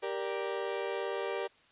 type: chord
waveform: 35% pulse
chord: G minor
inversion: none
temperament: equal with one note detuned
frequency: 392 / 469.4 / 587.3 Hz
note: G4 / Bb4 / D5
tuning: 0 / +12 / 0 cents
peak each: -35 / -35 / -37 dBFS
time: 0.02-1.48 s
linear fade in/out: 20 ms
effects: white hiss -63 dBFS RMS until 1.71 s + resampled to 8000 Hz